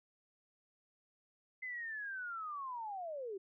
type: linear sweep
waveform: sine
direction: down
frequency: 2058 to 367.6 Hz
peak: -40 dBFS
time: 1.62-3.38 s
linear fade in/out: 10 ms
effects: none